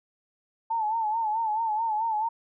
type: tone with vibrato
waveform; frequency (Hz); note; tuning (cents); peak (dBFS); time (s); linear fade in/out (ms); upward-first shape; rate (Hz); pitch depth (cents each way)
sine; 882; A5; +4; -24; 0.7-2.29; 10; sine; 4.6; 79
effects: none